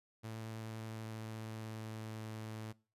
sawtooth tone with pitch glide, 111.3 to 109.64 Hz, A2 to A2, +20 to -6 cents, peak -39 dBFS, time 0.23-2.73 s, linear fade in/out 20 ms, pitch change -26 cents, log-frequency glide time 0.51-2.38 s, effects noise-tail reverb RT60 0.4 s tail -23 dB re dry + resampled to 32000 Hz

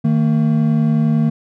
triangle tone pair together, 155.56 / 226.5 Hz, D#3 / A#3, 0 / -50 cents, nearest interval perfect fifth, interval 650 cents, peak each -13 dBFS, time 0.04-1.3 s, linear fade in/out 10 ms, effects none

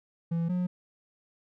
triangle tone pair in turn, 167.5 / 180.11 Hz, E3 / F#3, +28 / -46 cents, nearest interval minor second, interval 126 cents, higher second, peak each -24 dBFS, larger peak neither, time 0.31-0.49 / 0.49-0.67 s, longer neither, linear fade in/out 10 ms, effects none

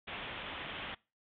white low-pass noise, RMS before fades -43 dBFS, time 0.07-0.95 s, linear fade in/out 10 ms, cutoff 3500 Hz, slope 96 dB/octave, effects noise-tail reverb RT60 0.3 s tail -23 dB re dry

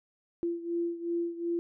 sine beating tone pair, 340.5 / 343.2 Hz, F4 / F4, -44 / -30 cents, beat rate 2.7 Hz, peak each -31 / -35 dBFS, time 0.43-1.59 s, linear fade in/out 0 ms, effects none

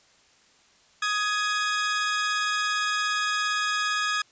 sawtooth tone pair together, 1248.9 / 1671 Hz, D#6 / G#6, +6 / +10 cents, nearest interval perfect fourth, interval 504 cents, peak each -23 dBFS, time 1.02-4.22 s, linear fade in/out 5 ms, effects white hiss -59 dBFS RMS until 4.31 s + resampled to 16000 Hz

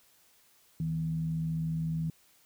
sine tone with frequency modulation, 161 Hz, E3, 41 cents flat, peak -29 dBFS, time 0.8-2.1 s, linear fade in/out 2 ms, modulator 80.1 Hz, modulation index 0.32, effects white hiss -64 dBFS RMS until 2.45 s

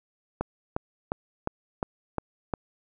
click train, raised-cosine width 1 ms, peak -13 dBFS, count 7, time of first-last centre 0.41-2.538 s, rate 2.82 Hz, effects none

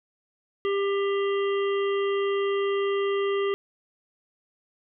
harmonic tone, 397.6 Hz, G4, 25 cents sharp, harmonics 1 / 3 / 5 / 7 / 8, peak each -23 / -33 / -37 / -40 / -41 dBFS, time 0.65-3.54 s, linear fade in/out 0 ms, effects none

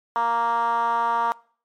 10% pulse tone with band-pass filter, 233.1 Hz, A#3, in tune, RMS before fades -22 dBFS, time 0.16-1.32 s, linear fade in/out 0 ms, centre 1000 Hz, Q 5.2, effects noise-tail reverb RT60 0.5 s tail -23 dB re dry + MP3 64 kbps

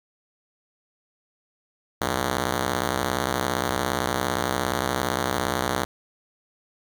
5% pulse ring-modulated tone, 128.4 Hz, C3, 32 cents flat, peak -9 dBFS, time 2.01-5.85 s, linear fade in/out 5 ms, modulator 35.5 Hz, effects none

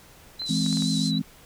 sine tone with vibrato, 3995 Hz, B7, 19 cents sharp, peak -29 dBFS, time 0.39-1.19 s, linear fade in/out 10 ms, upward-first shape sine, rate 6.3 Hz, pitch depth 42 cents each way
clicks, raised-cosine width 0.5 ms, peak -26 dBFS, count 5, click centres 0.419 / 0.663 / 0.728 / 0.772 / 0.823 s
pink band-pass noise, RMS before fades -36 dBFS, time 0.45-1.12 s, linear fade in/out 50 ms, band 3800 to 9400 Hz, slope 48 dB/octave
sine chord, E augmented, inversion none, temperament equal with one note detuned, 164.81 / 210.4 / 261.6 Hz, E3 / G#3 / B#3, 0 / +23 / 0 cents, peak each -26 / -27 / -27 dBFS, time 0.49-1.22 s, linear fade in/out 10 ms
effects pink hiss -51 dBFS RMS until 1.45 s

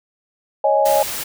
sine chord, C# suspended second, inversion none, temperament just, 554.4 / 623.7 / 831.5 Hz, C#5 / D#5 / G#5, 0 / +4 / +2 cents, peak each -17 dBFS, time 0.64-1.03 s, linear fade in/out 5 ms
white noise, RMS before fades -26 dBFS, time 0.85-1.24 s, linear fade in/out 10 ms
effects none

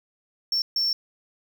triangle tone bursts at uneven times, 5430 Hz, F8, 50 cents flat, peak -20 dBFS, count 2, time 0.52-0.62 / 0.76-0.93 s, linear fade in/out 2 ms, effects none

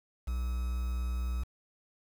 triangle tone with quantisation, 61.74 Hz, B1, in tune, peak -28 dBFS, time 0.27-1.44 s, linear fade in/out 10 ms, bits 8, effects none

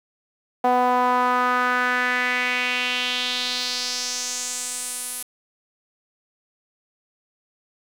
sawtooth tone with band-pass filter sweep, 248.9 Hz, B3, 14 cents sharp, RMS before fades -23 dBFS, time 0.64-5.23 s, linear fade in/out 5 ms, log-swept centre 760 to 11000 Hz, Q 3, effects 8-bit

